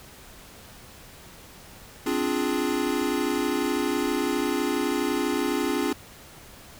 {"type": "chord", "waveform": "square", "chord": "D half-diminished seventh", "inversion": "third", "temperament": "equal", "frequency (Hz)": [261.6, 293.7, 349.2, 415.3], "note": ["C4", "D4", "F4", "Ab4"], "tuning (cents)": [0, 0, 0, 0], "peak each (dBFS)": [-30, -29, -30, -31], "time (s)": [2.06, 5.93], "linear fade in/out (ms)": 5, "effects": ["pink hiss -47 dBFS RMS until 6.79 s"]}